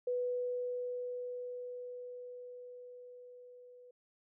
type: tone with level ramp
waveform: sine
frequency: 493.9 Hz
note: B4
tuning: in tune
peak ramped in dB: -31 to -54 dBFS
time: 0.07-3.91 s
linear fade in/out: 5 ms
effects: none